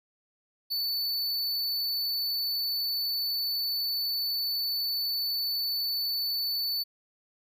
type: tone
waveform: square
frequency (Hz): 4488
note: C#8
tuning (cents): +21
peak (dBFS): -28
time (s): 0.7-6.84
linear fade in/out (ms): 20
effects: none